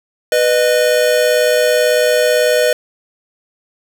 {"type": "tone pair together", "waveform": "square", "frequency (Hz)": [493.9, 612], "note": ["B4", "D#5"], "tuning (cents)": [0, -29], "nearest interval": "major third", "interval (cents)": 371, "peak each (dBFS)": -14, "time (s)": [0.32, 2.73], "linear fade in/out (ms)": 2, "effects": []}